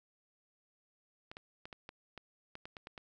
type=clicks; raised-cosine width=0.3 ms; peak=-30 dBFS; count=11; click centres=1.315 / 1.369 / 1.655 / 1.728 / 1.891 / 2.177 / 2.554 / 2.655 / 2.768 / 2.871 / 2.978 s; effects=none